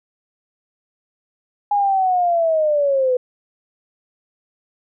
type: linear sweep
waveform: sine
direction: down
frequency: 827 to 495 Hz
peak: -14 dBFS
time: 1.71-3.17 s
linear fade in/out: 5 ms
effects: none